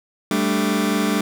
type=chord; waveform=sawtooth; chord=G suspended second; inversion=none; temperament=just; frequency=196 / 220.5 / 294 Hz; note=G3 / A3 / D4; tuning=0 / +4 / +2 cents; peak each=-18 dBFS; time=0.31-1.21 s; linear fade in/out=2 ms; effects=none